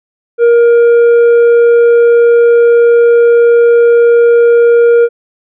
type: tone with tanh clipping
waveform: sine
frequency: 470.8 Hz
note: A#4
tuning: 17 cents sharp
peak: -4 dBFS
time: 0.38-5.09 s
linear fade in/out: 50 ms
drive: 5 dB
effects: none